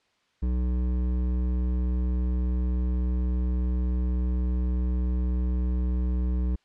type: tone with hard clipping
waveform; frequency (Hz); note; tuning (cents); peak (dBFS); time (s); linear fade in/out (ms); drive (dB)
triangle; 61.74; B1; 0; -25; 0.42-6.56; 10; 15
effects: white hiss -68 dBFS RMS until 6.64 s + low-pass 4000 Hz 12 dB/octave